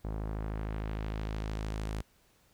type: tone with low-pass filter sweep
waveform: sawtooth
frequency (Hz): 53.2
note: G#1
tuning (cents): +42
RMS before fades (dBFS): -36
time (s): 0.04-2.02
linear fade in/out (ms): 10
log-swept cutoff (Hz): 900 to 12000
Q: 0.82
effects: pink hiss -67 dBFS RMS until 2.53 s